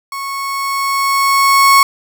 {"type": "tone with level ramp", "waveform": "35% pulse", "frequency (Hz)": 1102, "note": "C#6", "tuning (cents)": -11, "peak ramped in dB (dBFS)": [-20, -3], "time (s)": [0.12, 1.83], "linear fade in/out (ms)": 2, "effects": []}